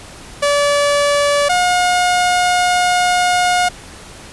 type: tone pair in turn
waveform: sawtooth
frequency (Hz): 576 / 718.4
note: D5 / F5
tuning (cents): -34 / +49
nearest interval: major third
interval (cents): 383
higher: second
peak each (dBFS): -8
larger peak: neither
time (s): 0.42-1.49 / 1.49-3.69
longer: second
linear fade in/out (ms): 10
effects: pink hiss -36 dBFS RMS until 4.32 s + resampled to 24000 Hz